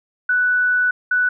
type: tone pair in turn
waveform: sine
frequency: 1485 / 1485 Hz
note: F#6 / F#6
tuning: +6 / +6 cents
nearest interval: unison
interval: 0 cents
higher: neither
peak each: -14 dBFS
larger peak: neither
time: 0.29-0.91 / 1.11-1.29 s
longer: first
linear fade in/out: 5 ms
effects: none